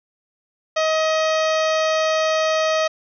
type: harmonic tone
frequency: 632 Hz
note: D#5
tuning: 27 cents sharp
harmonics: 1 / 2 / 3 / 4 / 5 / 6 / 7 / 8 / 9 / 10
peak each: -18 / -24 / -28 / -30 / -32 / -34 / -35 / -36 / -37 / -38 dBFS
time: 0.76-2.88 s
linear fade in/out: 10 ms
effects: none